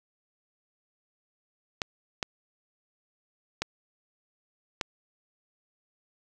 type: clicks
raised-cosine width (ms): 0.2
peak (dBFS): -11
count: 4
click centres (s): 1.818 / 2.228 / 3.62 / 4.812
effects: none